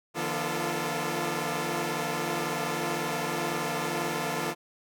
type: tone cluster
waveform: 10% pulse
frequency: 149.8 / 171.7 / 239.5 / 345.2 / 439.7 Hz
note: D3 / F3 / A#3 / F4 / A4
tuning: +35 / -29 / +47 / -20 / -1 cents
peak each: -27 dBFS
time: 0.14-4.55 s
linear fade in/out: 50 ms
effects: none